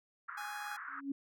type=band-pass noise; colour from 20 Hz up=white; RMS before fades=-45 dBFS; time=0.28-1.01 s; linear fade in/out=10 ms; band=1200 to 1600 Hz; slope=48 dB/octave
type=tone; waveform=sawtooth; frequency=830.6 Hz; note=G#5; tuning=in tune; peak=-39 dBFS; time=0.37-0.77 s; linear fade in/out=10 ms
type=tone with exponential growth; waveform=sine; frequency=277.2 Hz; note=C#4; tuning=in tune; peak=-31 dBFS; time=0.88-1.12 s; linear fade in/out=5 ms; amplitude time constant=52 ms
effects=none